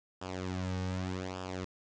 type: tone with flanger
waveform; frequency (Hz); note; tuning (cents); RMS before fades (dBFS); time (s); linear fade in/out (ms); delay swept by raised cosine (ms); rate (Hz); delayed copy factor
sawtooth; 92.5; F#2; 0; -37; 0.21-1.65; 10; 0.48 to 2.98; 0.84; -0.75
effects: resampled to 16000 Hz + 9-bit